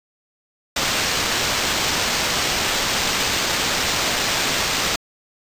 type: noise with sample-and-hold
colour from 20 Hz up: white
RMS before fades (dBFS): -21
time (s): 0.76-4.96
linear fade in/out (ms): 5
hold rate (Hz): 11025
effects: resampled to 32000 Hz